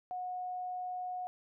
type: tone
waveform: sine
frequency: 729 Hz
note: F#5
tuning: 26 cents flat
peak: -36 dBFS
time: 0.11-1.27 s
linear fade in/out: 0 ms
effects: none